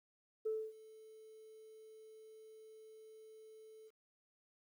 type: tone with ADSR envelope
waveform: sine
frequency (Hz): 437.8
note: A4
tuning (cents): -9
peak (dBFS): -33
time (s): 0.45-3.91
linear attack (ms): 14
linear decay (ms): 260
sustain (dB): -22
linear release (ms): 39
effects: tanh soft clip ceiling -30 dBFS + 12-bit